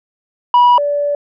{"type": "tone pair in turn", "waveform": "sine", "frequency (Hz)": [974, 579.1], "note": ["B5", "D5"], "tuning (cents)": [-24, -24], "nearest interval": "major sixth", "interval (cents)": 900, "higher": "first", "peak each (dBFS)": [-3, -13], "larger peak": "first", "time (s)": [[0.54, 0.78], [0.78, 1.15]], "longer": "second", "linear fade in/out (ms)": 2, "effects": ["tanh soft clip ceiling -5 dBFS"]}